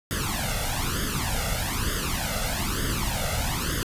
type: noise with flanger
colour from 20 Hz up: pink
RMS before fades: -27 dBFS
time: 0.11-3.83 s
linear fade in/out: 0 ms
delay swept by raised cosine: 0.6 to 1.48 ms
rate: 1.1 Hz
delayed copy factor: +0.85
effects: resampled to 32000 Hz